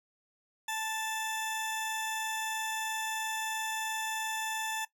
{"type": "tone pair together", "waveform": "20% pulse", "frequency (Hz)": [880, 3497], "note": ["A5", "A7"], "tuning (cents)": [0, -11], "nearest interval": "2 octaves", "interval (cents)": 2389, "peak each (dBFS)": [-29, -34], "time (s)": [0.68, 4.85], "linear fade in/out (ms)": 5, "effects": ["noise-tail reverb RT60 0.1 s tail -17 dB re dry"]}